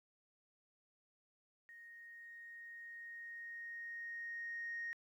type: tone with level ramp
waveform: sine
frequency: 1863 Hz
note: A#6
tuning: 2 cents flat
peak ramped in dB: -54 to -39 dBFS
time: 1.69-4.93 s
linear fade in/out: 0 ms
effects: tanh soft clip ceiling -36 dBFS + 13-bit